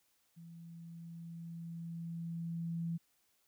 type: tone with level ramp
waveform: sine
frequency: 167.4 Hz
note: E3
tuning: 27 cents sharp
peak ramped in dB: -50 to -34 dBFS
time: 0.36-2.98 s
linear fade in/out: 20 ms
effects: white hiss -75 dBFS RMS until 3.47 s